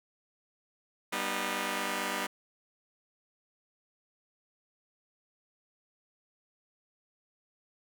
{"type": "chord", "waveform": "5% pulse", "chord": "G augmented", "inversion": "none", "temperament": "just", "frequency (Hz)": [196, 245, 306.2], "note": ["G3", "B3", "D#4"], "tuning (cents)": [0, -14, -28], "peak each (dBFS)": -25, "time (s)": [1.12, 2.27], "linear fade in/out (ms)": 10, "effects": []}